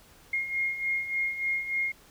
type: beating tone pair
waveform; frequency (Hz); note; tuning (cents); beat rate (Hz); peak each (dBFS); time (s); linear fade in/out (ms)
sine; 2137 / 2140.4; C7 / C7; +36 / +39; 3.4; -34 / -28; 0.33-1.92; 5
effects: pink hiss -56 dBFS RMS until 2.1 s